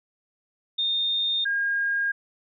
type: tone pair in turn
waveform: sine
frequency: 3651 / 1621.9 Hz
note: A#7 / G#6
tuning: -37 / -41 cents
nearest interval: octave + major second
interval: 1404 cents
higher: first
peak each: -22 dBFS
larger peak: neither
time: 0.78-1.45 / 1.45-2.12 s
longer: neither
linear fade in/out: 10 ms
effects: none